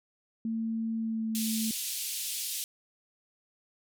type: tone with pitch glide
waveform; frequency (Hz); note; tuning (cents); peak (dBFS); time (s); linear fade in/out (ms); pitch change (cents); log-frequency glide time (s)
sine; 225.1 to 221.1; A3 to A3; +40 to +9; -29; 0.45-1.71; 2; -31; 0.96-1.36
type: band-pass noise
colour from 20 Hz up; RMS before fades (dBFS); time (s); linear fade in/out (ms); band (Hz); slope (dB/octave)
white; -35; 1.35-2.64; 0; 2800 to 14000; 24
effects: none